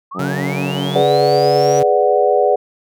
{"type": "linear sweep", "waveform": "sine", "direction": "up", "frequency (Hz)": [1052, 5920], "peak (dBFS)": -26, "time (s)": [0.11, 1.8], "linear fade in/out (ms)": 10}
{"type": "harmonic tone", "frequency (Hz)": 92.5, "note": "F#2", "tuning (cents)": 0, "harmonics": [2, 3, 4, 5, 6, 7, 8, 9, 10], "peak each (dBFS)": [-23, -27, -29, -31, -33, -34, -35, -36, -37], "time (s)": [0.14, 1.04], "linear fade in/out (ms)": 50}
{"type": "tone", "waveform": "sawtooth", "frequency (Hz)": 141.4, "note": "C#3", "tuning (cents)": 35, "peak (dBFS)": -17, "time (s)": [0.19, 1.83], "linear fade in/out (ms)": 5}
{"type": "chord", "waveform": "sine", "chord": "G# half-diminished seventh", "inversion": "none", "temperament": "equal", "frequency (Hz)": [415.3, 493.9, 587.3, 740], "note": ["G#4", "B4", "D5", "F#5"], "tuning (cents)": [0, 0, 0, 0], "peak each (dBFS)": -16, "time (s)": [0.95, 2.56], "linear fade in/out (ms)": 10}
{"effects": []}